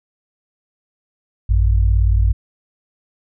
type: tone pair together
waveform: sine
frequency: 55.41 / 93.3 Hz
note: A1 / F#2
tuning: +13 / +15 cents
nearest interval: major sixth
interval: 902 cents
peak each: -12 / -17 dBFS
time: 1.49-2.33 s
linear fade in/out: 10 ms
effects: none

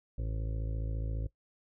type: harmonic tone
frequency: 54.6 Hz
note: A1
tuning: 13 cents flat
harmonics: 1 / 2 / 3 / 5 / 6 / 7 / 8 / 9 / 10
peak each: -33 / -38 / -49 / -50 / -55 / -56 / -59 / -53 / -53 dBFS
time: 0.18-1.27 s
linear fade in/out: 5 ms
effects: noise-tail reverb RT60 0.1 s tail -18 dB re dry

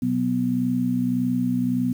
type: harmonic tone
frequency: 61.74 Hz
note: B1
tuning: in tune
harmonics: 2 / 3 / 4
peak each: -29 / -27 / -21 dBFS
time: 0.02-1.93 s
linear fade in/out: 5 ms
effects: 8-bit

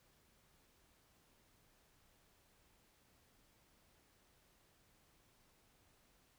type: silence
effects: pink hiss -72 dBFS RMS until 6.38 s

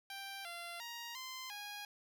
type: tone with pitch steps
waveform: 10% pulse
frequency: 786 / 689 / 941 / 1037 / 823 Hz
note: G5 / F5 / A#5 / C6 / G#5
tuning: +4 / -24 / +16 / -16 / -16 cents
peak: -36 dBFS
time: 0.1-1.85 s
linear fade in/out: 2 ms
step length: 350 ms
effects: none

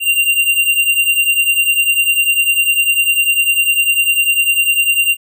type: beating tone pair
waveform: square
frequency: 2771 / 2781 Hz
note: F7 / F7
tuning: -14 / -8 cents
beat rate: 10 Hz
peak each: -17 / -13 dBFS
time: 0-5.17 s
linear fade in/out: 50 ms
effects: none

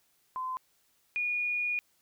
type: tone pair in turn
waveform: sine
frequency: 1028 / 2445 Hz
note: C6 / D#7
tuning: -31 / -31 cents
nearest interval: octave + minor third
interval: 1500 cents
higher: second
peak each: -32 / -28 dBFS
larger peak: second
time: 0.36-0.57 / 1.16-1.79 s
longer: second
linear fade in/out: 0 ms
effects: white hiss -70 dBFS RMS until 2.01 s

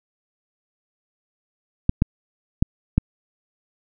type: clicks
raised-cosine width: 5 ms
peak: -3 dBFS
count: 4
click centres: 1.894 / 2.021 / 2.625 / 2.98 s
effects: none

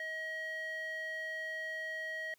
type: tone with band-pass filter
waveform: square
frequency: 634 Hz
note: D#5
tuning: 32 cents sharp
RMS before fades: -40 dBFS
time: 0-2.34 s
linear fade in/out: 2 ms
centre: 1700 Hz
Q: 4.1
effects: white hiss -71 dBFS RMS until 2.38 s + high-pass 60 Hz 12 dB/octave

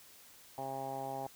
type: tone with low-pass filter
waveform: 10% pulse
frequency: 134.7 Hz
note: C#3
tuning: 49 cents flat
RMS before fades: -40 dBFS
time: 0.58-1.27 s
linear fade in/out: 2 ms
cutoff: 810 Hz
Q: 5.6
effects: white hiss -58 dBFS RMS until 1.35 s

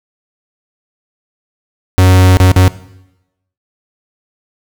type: tone with dropouts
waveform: 45% pulse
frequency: 92.5 Hz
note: F#2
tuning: in tune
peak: -4 dBFS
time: 1.98-2.68 s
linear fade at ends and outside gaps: 0 ms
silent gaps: 2.37-2.401 / 2.517-2.562 s
effects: noise-tail reverb RT60 0.9 s tail -18 dB re dry

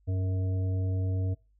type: harmonic tone with a mistuned harmonic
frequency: 92.5 Hz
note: F#2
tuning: in tune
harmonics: 1 / 3 / 5 / 7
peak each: -26 / -40 / -43 / -47 dBFS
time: 0.07-1.35 s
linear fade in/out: 20 ms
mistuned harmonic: 1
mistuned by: +59 cents
effects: noise-tail reverb RT60 0.3 s tail -23 dB re dry + added 50 Hz sine -62 dBFS peak until 1.59 s

